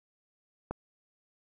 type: click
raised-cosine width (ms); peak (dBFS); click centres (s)
1; -20; 0.71
effects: none